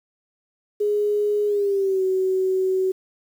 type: tone with pitch glide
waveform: sine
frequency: 415.3 to 376.5 Hz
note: G#4 to F#4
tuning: 0 to +30 cents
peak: -18 dBFS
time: 0.8-2.92 s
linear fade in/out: 10 ms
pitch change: -170 cents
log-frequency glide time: 1.47-2.03 s
effects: 8-bit